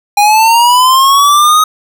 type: linear sweep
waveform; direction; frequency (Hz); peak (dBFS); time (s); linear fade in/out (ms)
square; up; 812 to 1262; -5; 0.17-1.64; 5
effects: none